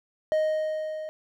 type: tone with level ramp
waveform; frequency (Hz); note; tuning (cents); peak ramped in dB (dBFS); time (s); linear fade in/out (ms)
triangle; 622.3; D#5; 0; -18 to -31; 0.32-1.09; 0
effects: none